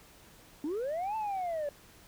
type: linear two-way sweep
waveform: sine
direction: up then down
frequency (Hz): 277.2 to 891 to 564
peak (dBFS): -29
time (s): 0.64-1.69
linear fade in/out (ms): 2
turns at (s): 1.16
effects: tanh soft clip ceiling -30 dBFS + pink hiss -57 dBFS RMS until 2.07 s